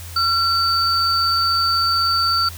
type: tone pair together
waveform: sine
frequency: 1361 / 4578 Hz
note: F6 / D8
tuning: -45 / -45 cents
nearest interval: octave + major sixth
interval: 2100 cents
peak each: -18 dBFS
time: 0.16-2.49 s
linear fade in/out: 5 ms
effects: added 85 Hz sine -33 dBFS peak until 2.57 s + white hiss -38 dBFS RMS until 2.57 s